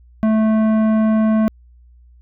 sine tone with tanh clipping, 218.6 Hz, A3, 11 cents flat, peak -14 dBFS, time 0.23-1.48 s, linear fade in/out 0 ms, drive 13 dB, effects added 60 Hz sine -44 dBFS peak until 2.21 s

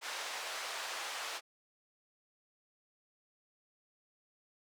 pink band-pass noise, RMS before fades -41 dBFS, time 0.01-1.41 s, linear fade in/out 50 ms, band 730 to 6700 Hz, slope 12 dB/octave, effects high-pass 400 Hz 12 dB/octave

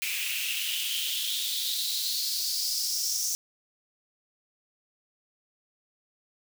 white noise with high-pass filter sweep, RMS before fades -30 dBFS, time 0.02-3.35 s, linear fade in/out 0 ms, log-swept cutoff 2400 to 5900 Hz, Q 5.8, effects none

